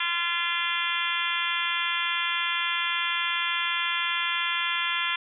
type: harmonic tone with a mistuned harmonic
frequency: 343.5 Hz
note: F4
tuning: 29 cents flat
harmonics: 3 / 4 / 5 / 6 / 7 / 8 / 9 / 10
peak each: -33 / -33 / -33 / -33 / -33 / -33 / -33 / -33 dBFS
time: 0-5.16 s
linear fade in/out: 5 ms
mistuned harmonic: 9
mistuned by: +28 cents
effects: none